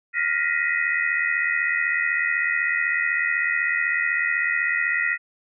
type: tone cluster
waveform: sine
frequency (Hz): 1409 / 1856 / 1932 / 2024 / 2499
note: F6 / A#6 / B6 / B6 / D#7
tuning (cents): +15 / -8 / -39 / +42 / +7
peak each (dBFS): -29 / -25 / -24 / -29 / -30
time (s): 0.13-5.18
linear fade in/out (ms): 50
effects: none